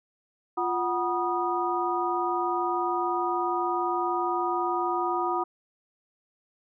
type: tone cluster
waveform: sine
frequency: 350.1 / 743 / 967 / 1235 Hz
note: F4 / F#5 / B5 / D#6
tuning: +4 / +7 / -37 / -13 cents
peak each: -30 dBFS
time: 0.57-5.44 s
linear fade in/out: 10 ms
effects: none